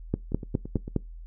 two click trains, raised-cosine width 3 ms, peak -11 / -23 dBFS, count 5 / 6, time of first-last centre 0.14-0.963 / 0.32-0.879 s, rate 4.86 / 8.94 Hz, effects noise-tail reverb RT60 0.2 s tail -23 dB re dry + added 41 Hz sine -39 dBFS peak until 1.26 s

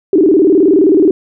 sine tone with vibrato, 347 Hz, F4, 11 cents flat, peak -5 dBFS, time 0.13-1.11 s, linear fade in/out 2 ms, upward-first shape square, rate 19 Hz, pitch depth 200 cents each way, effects none

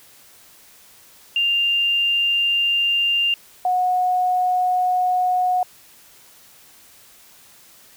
sine tone pair in turn, 2794 / 730.1 Hz, F7 / F#5, 0 / -23 cents, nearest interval octave + major seventh, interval 2323 cents, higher first, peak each -16 dBFS, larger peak neither, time 1.36-3.34 / 3.65-5.63 s, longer neither, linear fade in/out 2 ms, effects white hiss -49 dBFS RMS until 7.96 s

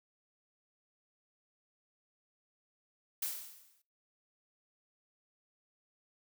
blue noise with exponential decay, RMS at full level -34 dBFS, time 3.22-3.82 s, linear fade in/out 5 ms, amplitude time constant 130 ms, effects noise-tail reverb RT60 0.4 s tail -23 dB re dry

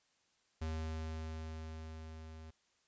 square tone with level ramp, 79.5 Hz, D#2, 38 cents sharp, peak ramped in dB -37 to -50 dBFS, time 0.61-2.51 s, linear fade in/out 10 ms, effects white hiss -75 dBFS RMS until 2.87 s + resampled to 16000 Hz

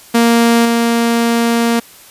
sawtooth tone with level steps, 233.1 Hz, A#3, in tune, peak -4 / -7 dBFS, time 0.14-1.8 s, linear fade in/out 10 ms, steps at 0.65 s, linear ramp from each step 5 ms, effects white hiss -40 dBFS RMS until 2.1 s + resampled to 32000 Hz

